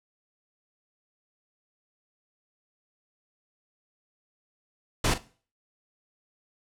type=noise with echo; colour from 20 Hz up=pink; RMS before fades=-24 dBFS; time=5.04-5.14 s; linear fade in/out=5 ms; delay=41 ms; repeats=1; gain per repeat=-12 dB; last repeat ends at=5.181 s; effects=noise-tail reverb RT60 0.4 s tail -17 dB re dry + low-pass 9000 Hz 12 dB/octave